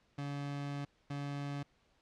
30% pulse tone bursts at uneven times, 142.4 Hz, C#3, 47 cents sharp, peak -35 dBFS, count 2, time 0.18-0.85 / 1.1-1.63 s, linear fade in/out 5 ms, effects pink hiss -72 dBFS RMS until 2.01 s + low-pass 5000 Hz 12 dB/octave

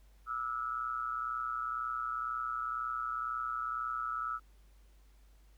sine tone with amplitude modulation, 1305 Hz, E6, 18 cents flat, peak -30 dBFS, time 0.26-4.4 s, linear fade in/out 50 ms, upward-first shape sine, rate 122 Hz, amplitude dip 80%, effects added 50 Hz sine -58 dBFS peak until 5.57 s + pink hiss -71 dBFS RMS until 5.57 s

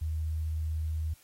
sine tone, 78.8 Hz, D#2, 23 cents sharp, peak -29 dBFS, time 0.01-1.14 s, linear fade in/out 10 ms, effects white hiss -61 dBFS RMS until 1.23 s + AAC 48 kbps

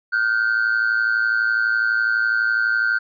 triangle ring-modulated tone, 1480 Hz, F#6, in tune, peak -11 dBFS, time 0.12-2.99 s, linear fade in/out 20 ms, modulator 56 Hz, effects tanh soft clip ceiling -10 dBFS + resampled to 11025 Hz

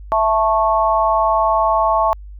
sine chord, A major, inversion second, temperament just, 660 / 880 / 1100 Hz, E5 / A5 / C#6, +2 / 0 / -14 cents, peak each -17 dBFS, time 0.12-2.13 s, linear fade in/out 0 ms, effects added 50 Hz sine -32 dBFS peak until 2.39 s

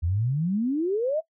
sine exponential sweep, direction up, 79.1 to 659.3 Hz, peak -22 dBFS, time 0.02-1.21 s, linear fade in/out 20 ms, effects noise-tail reverb RT60 0.1 s tail -19 dB re dry

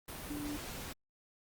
sine tone in noise, 293.4 Hz, D4, 2 cents flat, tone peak -38 dBFS, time 0.3-0.57 s, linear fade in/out 5 ms, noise pink, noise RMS -44 dBFS, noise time 0.08-0.93 s, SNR +3 dB, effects Opus 32 kbps

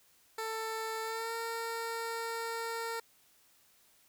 15% pulse tone with pitch glide, 444.2 to 458.5 Hz, A4 to A#4, +16 to -29 cents, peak -29 dBFS, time 0.38-3 s, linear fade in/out 5 ms, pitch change +55 cents, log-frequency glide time 1.03-1.33 s, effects white hiss -66 dBFS RMS until 4.08 s

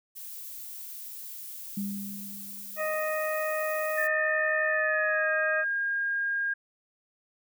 violet noise, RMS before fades -41 dBFS, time 0.15-4.08 s, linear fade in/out 20 ms
sine tone with exponential decay, 200.2 Hz, G3, 37 cents sharp, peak -28 dBFS, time 1.77-3.2 s, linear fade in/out 5 ms, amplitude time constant 310 ms
harmonic tone, 622 Hz, D#5, 1 cent flat, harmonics 1 / 2 / 3 / 4, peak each -29 / -35 / -34 / -40 dBFS, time 2.76-5.65 s, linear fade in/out 50 ms
sine tone with pitch glide, 1795 to 1617.7 Hz, A6 to G#6, +34 to -46 cents, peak -26 dBFS, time 3.97-6.54 s, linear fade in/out 10 ms, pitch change -180 cents, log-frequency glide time 4.66-5.3 s
effects none

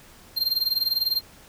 square tone with tremolo, 4186 Hz, C8, in tune, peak -19 dBFS, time 0.36-1.21 s, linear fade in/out 20 ms, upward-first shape sine, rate 20 Hz, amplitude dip 85%, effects pink hiss -50 dBFS RMS until 1.48 s

